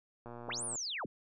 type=click train; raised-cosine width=1 ms; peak=-33 dBFS; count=60; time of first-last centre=0.26-0.756 s; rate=119 Hz
type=linear two-way sweep; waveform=sine; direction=up then down; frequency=60.3 to 9956 to 60.3 Hz; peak=-36 dBFS; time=0.48-1.06 s; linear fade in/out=5 ms; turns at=0.64 s
effects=none

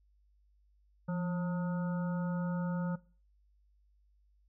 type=harmonic tone with a mistuned harmonic; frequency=179.9 Hz; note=F#3; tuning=48 cents flat; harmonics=1 / 3 / 5 / 7 / 8; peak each=-32 / -42 / -46 / -49 / -50 dBFS; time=1.08-2.96 s; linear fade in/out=10 ms; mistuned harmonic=1; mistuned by=-71 cents; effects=noise-tail reverb RT60 0.4 s tail -21 dB re dry + added 50 Hz sine -65 dBFS peak until 4.48 s

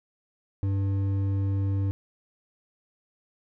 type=tone with hard clipping; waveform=triangle; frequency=98 Hz; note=G2; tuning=in tune; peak=-25 dBFS; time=0.63-1.91 s; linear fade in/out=0 ms; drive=11 dB; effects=none

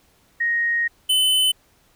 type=tone pair in turn; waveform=sine / square; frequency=1871 / 3030 Hz; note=A#6 / F#7; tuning=+6 / +40 cents; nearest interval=minor sixth; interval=834 cents; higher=second; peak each=-18 / -16 dBFS; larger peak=second; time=0.4-0.88 / 1.09-1.52 s; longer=first; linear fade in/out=10 ms; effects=pink hiss -59 dBFS RMS until 1.95 s

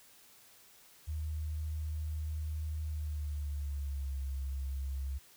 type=tone with pitch glide; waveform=sine; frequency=77.2 to 67.6 Hz; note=D#2 to C#2; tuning=-13 to -43 cents; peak=-34 dBFS; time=1.07-5.19 s; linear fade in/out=20 ms; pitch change=-230 cents; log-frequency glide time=2.84-4.22 s; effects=white hiss -60 dBFS RMS until 5.36 s

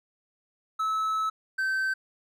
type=tone pair in turn; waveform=triangle; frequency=1300 / 1546 Hz; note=E6 / G6; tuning=-24 / -24 cents; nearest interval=minor third; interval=300 cents; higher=second; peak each=-23 dBFS; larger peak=neither; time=0.79-1.3 / 1.58-1.94 s; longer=first; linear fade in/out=10 ms; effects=none

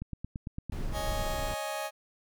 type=click train; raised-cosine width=5 ms; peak=-24 dBFS; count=9; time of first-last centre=0.02-0.923 s; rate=8.86 Hz
type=noise; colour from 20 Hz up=brown; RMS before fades=-34 dBFS; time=0.72-1.54 s; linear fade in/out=2 ms
type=chord; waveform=sawtooth; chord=C# suspended second; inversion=none; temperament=just; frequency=554.4 / 623.7 / 831.5 Hz; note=C#5 / D#5 / G#5; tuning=0 / +4 / +2 cents; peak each=-36 / -32 / -33 dBFS; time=0.92-1.91 s; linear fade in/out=50 ms
effects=none

